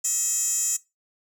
15% pulse tone with high-pass filter, 639 Hz, D#5, 46 cents sharp, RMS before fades -24 dBFS, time 0.04-0.77 s, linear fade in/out 10 ms, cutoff 7400 Hz, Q 7.7, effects noise-tail reverb RT60 0.2 s tail -19 dB re dry

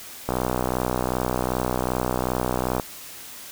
click train, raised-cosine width 1 ms, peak -9 dBFS, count 158, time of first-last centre 0.29-2.798 s, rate 62.6 Hz, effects white hiss -40 dBFS RMS until 3.51 s

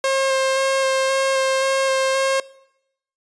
sawtooth tone with vibrato, 534 Hz, C5, 35 cents sharp, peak -13 dBFS, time 0.04-2.4 s, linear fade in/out 2 ms, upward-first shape square, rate 1.9 Hz, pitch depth 10 cents each way, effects noise-tail reverb RT60 0.8 s tail -21 dB re dry + resampled to 22050 Hz

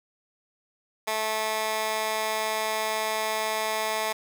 15% pulse tone with high-pass filter, 218 Hz, A3, 16 cents flat, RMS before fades -28 dBFS, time 1.07-4.13 s, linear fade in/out 10 ms, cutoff 810 Hz, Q 0.87, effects none

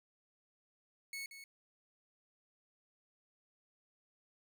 sawtooth tone with echo, 2204 Hz, C#7, 11 cents flat, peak -38 dBFS, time 1.13-1.26 s, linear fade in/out 2 ms, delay 180 ms, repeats 1, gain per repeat -9 dB, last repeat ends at 1.44 s, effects none

